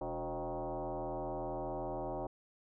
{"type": "tone with frequency modulation", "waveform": "sine", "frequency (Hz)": 124.1, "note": "B2", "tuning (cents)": 9, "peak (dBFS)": -36, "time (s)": [0.01, 2.27], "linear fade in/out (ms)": 5, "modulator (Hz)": 163, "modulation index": 4.8, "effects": []}